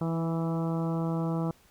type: harmonic tone with a mistuned harmonic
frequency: 164.81 Hz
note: E3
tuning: in tune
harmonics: 1 / 2 / 3 / 4 / 5 / 6 / 7 / 8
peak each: -28 / -34 / -38 / -40 / -42 / -44 / -45 / -46 dBFS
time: 0.01-1.51 s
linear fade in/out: 2 ms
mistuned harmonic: 2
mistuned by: -15 cents
effects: pink hiss -61 dBFS RMS until 1.7 s